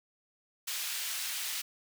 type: high-pass noise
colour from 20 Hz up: pink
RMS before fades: -36 dBFS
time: 0.67-1.62 s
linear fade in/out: 10 ms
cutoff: 2400 Hz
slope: 12 dB/octave
effects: none